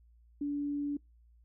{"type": "tone", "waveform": "sine", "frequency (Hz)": 288.1, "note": "D4", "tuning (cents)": -33, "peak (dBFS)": -31, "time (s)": [0.41, 0.97], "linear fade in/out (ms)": 5, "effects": ["noise-tail reverb RT60 0.2 s tail -26 dB re dry", "added 58 Hz sine -59 dBFS peak until 1.44 s"]}